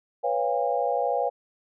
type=chord; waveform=sine; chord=C# dominant seventh; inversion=third; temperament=equal with one note detuned; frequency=493.9 / 554.4 / 698.5 / 810.7 Hz; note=B4 / C#5 / E#5 / G#5; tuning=0 / 0 / 0 / -42 cents; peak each=-28 dBFS; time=0.23-1.3 s; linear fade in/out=20 ms; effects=none